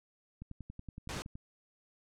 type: click train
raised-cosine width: 5 ms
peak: -32 dBFS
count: 11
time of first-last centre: 0.42-1.355 s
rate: 10.7 Hz
type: noise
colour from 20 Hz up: pink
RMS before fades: -40 dBFS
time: 1.09-1.22 s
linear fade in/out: 0 ms
effects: low-pass 8000 Hz 12 dB/octave